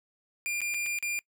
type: tone with dropouts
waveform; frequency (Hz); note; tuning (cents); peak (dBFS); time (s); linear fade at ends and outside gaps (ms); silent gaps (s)
45% pulse; 2400; D7; +37; -29; 0.46-1.19; 0; 0.606-0.616 / 0.74-0.744 / 0.861-0.864 / 0.987-1.026
effects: noise-tail reverb RT60 0.1 s tail -23 dB re dry

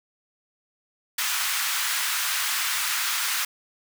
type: high-pass noise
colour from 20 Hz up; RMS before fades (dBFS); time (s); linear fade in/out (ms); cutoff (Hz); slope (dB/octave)
pink; -26; 1.18-3.45; 5; 1200; 24
effects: none

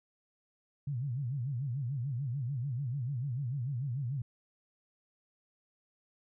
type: tone with vibrato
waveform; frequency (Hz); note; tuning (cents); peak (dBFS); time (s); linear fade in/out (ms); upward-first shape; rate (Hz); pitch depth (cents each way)
sine; 130.3; C3; -7; -32; 0.87-4.22; 5; sine; 6.8; 200
effects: none

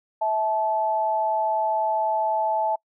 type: tone pair together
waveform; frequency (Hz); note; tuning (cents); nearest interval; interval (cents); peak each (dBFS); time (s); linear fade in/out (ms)
sine; 652 / 868; E5 / A5; -19 / -24; perfect fourth; 495; -25 / -22; 0.21-2.76; 10
effects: noise-tail reverb RT60 0.1 s tail -26 dB re dry

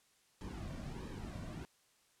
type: noise with flanger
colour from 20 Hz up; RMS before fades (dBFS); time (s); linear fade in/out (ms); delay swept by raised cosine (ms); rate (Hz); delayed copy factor
brown; -45; 0.41-1.65; 0; 1.4 to 2.4; 1.5; -0.65
effects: white hiss -71 dBFS RMS until 2.2 s + low-pass 10000 Hz 12 dB/octave

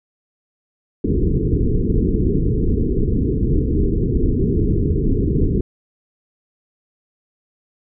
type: low-pass noise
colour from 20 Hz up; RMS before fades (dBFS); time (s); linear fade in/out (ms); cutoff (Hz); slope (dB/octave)
pink; -17; 1.04-5.61; 5; 450; 96
effects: none

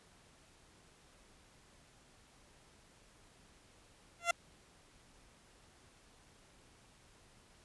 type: tone with exponential growth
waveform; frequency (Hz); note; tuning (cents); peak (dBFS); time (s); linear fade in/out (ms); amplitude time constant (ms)
15% pulse; 687; F5; -29; -19; 4.19-4.31; 5; 24
effects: pink hiss -64 dBFS RMS until 7.64 s + resampled to 24000 Hz

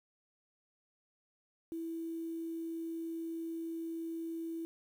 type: tone with quantisation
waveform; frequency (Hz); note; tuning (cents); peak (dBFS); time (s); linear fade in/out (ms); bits
sine; 329.6; E4; 0; -37; 1.72-4.65; 0; 10
effects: none

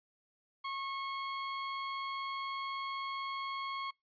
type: tone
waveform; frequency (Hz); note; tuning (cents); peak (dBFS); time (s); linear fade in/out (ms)
sawtooth; 1091; C#6; -28; -33; 0.64-3.91; 10
effects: noise-tail reverb RT60 0.2 s tail -26 dB re dry + resampled to 11025 Hz

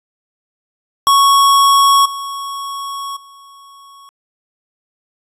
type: tone with level steps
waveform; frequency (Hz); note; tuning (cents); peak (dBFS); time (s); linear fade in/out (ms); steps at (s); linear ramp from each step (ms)
square; 1108.7; C#6; 0; -8 / -23 / -39; 1.07-4.09; 0; 2.05 / 3.16; 10
effects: resampled to 32000 Hz

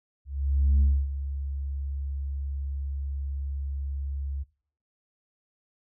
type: tone with ADSR envelope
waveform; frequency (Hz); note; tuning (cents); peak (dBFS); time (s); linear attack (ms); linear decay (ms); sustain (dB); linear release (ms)
sine; 69.3; C#2; 0; -15; 0.25-4.44; 560; 260; -14; 21
effects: noise-tail reverb RT60 0.5 s tail -22 dB re dry + tanh soft clip ceiling -16 dBFS

